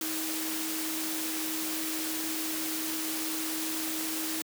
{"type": "tone in noise", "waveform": "sine", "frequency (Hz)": 317.2, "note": "D#4", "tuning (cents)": 33, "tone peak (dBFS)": -35, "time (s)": [0.01, 4.42], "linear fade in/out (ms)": 2, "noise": "white", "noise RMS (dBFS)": -34, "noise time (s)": [0.01, 4.42], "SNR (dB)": -4, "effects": ["high-pass 200 Hz 12 dB/octave"]}